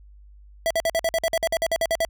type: tone bursts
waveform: square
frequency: 659.3 Hz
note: E5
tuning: in tune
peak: -20 dBFS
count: 15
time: 0.66-2.049 s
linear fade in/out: 0 ms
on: 45 ms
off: 51 ms
effects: added 50 Hz sine -45 dBFS peak until 2.09 s